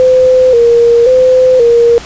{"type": "tone with vibrato", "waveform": "sine", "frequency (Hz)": 490.6, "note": "B4", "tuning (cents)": -12, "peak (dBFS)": -3, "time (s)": [0, 1.98], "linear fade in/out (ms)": 0, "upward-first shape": "square", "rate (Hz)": 0.94, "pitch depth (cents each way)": 74, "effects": ["pink hiss -28 dBFS RMS until 2.05 s", "resampled to 16000 Hz"]}